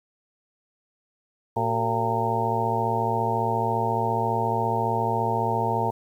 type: harmonic tone with a mistuned harmonic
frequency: 114.5 Hz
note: A#2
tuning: 31 cents flat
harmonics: 1 / 2 / 3 / 4 / 5 / 6 / 7 / 8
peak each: -29 / -33 / -33 / -30 / -36 / -30 / -30 / -26 dBFS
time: 1.56-5.91 s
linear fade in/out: 10 ms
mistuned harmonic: 3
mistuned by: +150 cents
effects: 9-bit